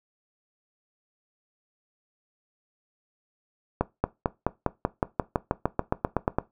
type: accelerating click train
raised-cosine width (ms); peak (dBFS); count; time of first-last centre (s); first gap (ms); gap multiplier
1; -8; 17; 3.81-6.385; 230; 0.95
effects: noise-tail reverb RT60 0.2 s tail -18 dB re dry